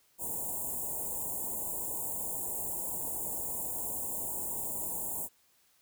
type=band-stop noise; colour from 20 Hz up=white; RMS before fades=-36 dBFS; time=0.18-5.29 s; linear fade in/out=50 ms; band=1000 to 7000 Hz; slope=96 dB/octave; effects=white hiss -68 dBFS RMS until 5.81 s